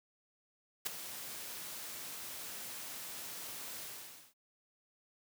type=noise with ADSR envelope; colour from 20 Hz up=white; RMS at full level=-33 dBFS; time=0.85-4.34 s; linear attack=17 ms; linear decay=8 ms; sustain=-12 dB; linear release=520 ms; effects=high-pass 100 Hz 12 dB/octave